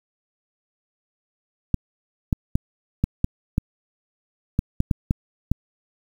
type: clicks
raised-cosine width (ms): 5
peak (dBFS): -6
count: 11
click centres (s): 1.743 / 2.328 / 2.555 / 3.04 / 3.244 / 3.581 / 4.591 / 4.804 / 4.912 / 5.109 / 5.516
effects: 7-bit